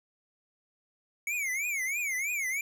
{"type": "tone with vibrato", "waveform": "square", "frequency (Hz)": 2224, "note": "C#7", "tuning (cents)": 5, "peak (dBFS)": -30, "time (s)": [1.27, 2.61], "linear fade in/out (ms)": 2, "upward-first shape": "triangle", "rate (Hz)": 3.1, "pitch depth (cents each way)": 210, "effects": []}